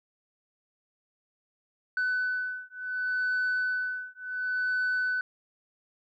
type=beating tone pair; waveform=sine; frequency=1501 / 1501.69 Hz; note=F#6 / F#6; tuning=+24 / +25 cents; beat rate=0.69 Hz; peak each=-29 dBFS; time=1.97-5.21 s; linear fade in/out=2 ms; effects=tanh soft clip ceiling -23 dBFS